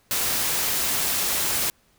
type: noise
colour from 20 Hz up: white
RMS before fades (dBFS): -24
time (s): 0.11-1.7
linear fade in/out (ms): 0
effects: pink hiss -62 dBFS RMS until 1.98 s